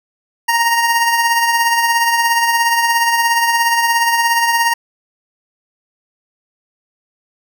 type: tone with tremolo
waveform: 25% pulse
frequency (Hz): 932.3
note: A#5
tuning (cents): 0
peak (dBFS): -6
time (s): 0.48-4.74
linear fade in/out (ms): 10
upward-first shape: triangle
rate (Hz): 17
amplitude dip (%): 50
effects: none